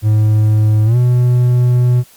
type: tone with pitch glide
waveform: triangle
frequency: 107.4 to 123.37 Hz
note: A2 to B2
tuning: -41 to -1 cents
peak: -6 dBFS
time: 0.02-2.04 s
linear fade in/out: 50 ms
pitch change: +240 cents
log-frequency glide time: 0.85-0.97 s
effects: white hiss -45 dBFS RMS until 2.16 s + Opus 48 kbps